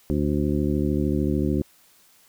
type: harmonic tone with a mistuned harmonic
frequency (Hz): 73.42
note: D2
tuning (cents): 0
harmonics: 1 / 2 / 3 / 4 / 5 / 7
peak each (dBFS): -27 / -27 / -26 / -26 / -28 / -36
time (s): 0.1-1.62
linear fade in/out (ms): 0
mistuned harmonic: 7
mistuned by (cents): +15
effects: white hiss -57 dBFS RMS until 2.28 s